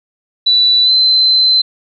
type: tone with pitch glide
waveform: sine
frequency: 3962 to 4069 Hz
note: B7 to C8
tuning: +5 to -49 cents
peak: -7 dBFS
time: 0.46-1.62 s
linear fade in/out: 10 ms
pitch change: +46 cents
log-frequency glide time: 0.83-0.91 s
effects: none